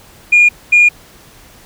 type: tone pair in turn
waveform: sine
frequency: 2426 / 2426 Hz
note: D#7 / D#7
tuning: -44 / -44 cents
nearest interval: unison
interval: 0 cents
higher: neither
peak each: -3 dBFS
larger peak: neither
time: 0.32-0.49 / 0.72-0.89 s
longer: neither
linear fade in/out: 10 ms
effects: tanh soft clip ceiling -1 dBFS + pink hiss -42 dBFS RMS until 1.65 s